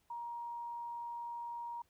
sine tone, 944 Hz, A#5, 22 cents sharp, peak -40 dBFS, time 0.1-1.82 s, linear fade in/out 5 ms, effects pink hiss -75 dBFS RMS until 1.89 s

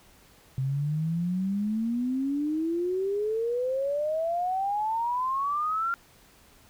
sine exponential sweep, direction up, 130 to 1396.9 Hz, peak -25 dBFS, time 0.58-5.94 s, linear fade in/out 0 ms, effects pink hiss -57 dBFS RMS until 6.69 s

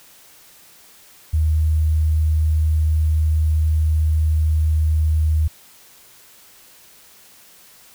sine tone with sample-and-hold, 78 Hz, D#2, 5 cents sharp, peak -14 dBFS, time 1.33-5.48 s, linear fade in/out 10 ms, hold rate 11025 Hz, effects white hiss -48 dBFS RMS until 7.94 s

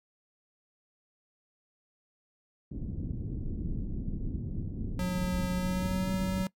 pink low-pass noise, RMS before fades -35 dBFS, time 2.71-6.44 s, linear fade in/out 10 ms, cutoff 290 Hz, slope 24 dB/octave
square tone with pitch glide, 181.5 to 188.12 Hz, F#3 to F#3, -33 to +29 cents, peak -30 dBFS, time 4.99-6.47 s, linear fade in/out 2 ms, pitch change +62 cents, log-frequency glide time 5.53-6.11 s
effects noise-tail reverb RT60 0.1 s tail -21 dB re dry

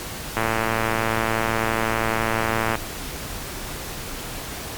click train, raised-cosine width 0.5 ms, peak -6 dBFS, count 268, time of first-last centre 0.37-2.754 s, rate 112 Hz, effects pink hiss -32 dBFS RMS until 4.77 s + MP3 96 kbps

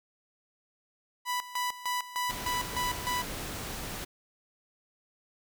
sawtooth tone with tremolo, 989 Hz, B5, 2 cents sharp, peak -25 dBFS, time 1.25-3.25 s, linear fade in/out 50 ms, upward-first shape square, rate 3.3 Hz, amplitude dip 80%
pink noise, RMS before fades -38 dBFS, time 2.29-4.05 s, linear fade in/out 10 ms
effects none

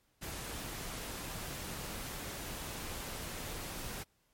pink noise, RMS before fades -42 dBFS, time 0.21-4.04 s, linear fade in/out 20 ms, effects pink hiss -74 dBFS RMS until 4.33 s + MP3 64 kbps

